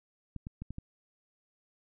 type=clicks; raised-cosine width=5 ms; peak=-27 dBFS; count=5; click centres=0.363 / 0.469 / 0.62 / 0.706 / 0.784 s; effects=none